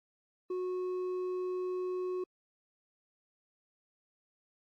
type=tone with hard clipping; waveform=sine; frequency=366.2 Hz; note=F#4; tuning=18 cents flat; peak=-34 dBFS; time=0.5-2.24 s; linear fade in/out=5 ms; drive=4 dB; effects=AAC 64 kbps